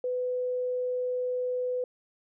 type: tone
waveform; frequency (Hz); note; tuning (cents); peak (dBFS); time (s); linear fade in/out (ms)
sine; 500; B4; +21; -27; 0.04-1.84; 2
effects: none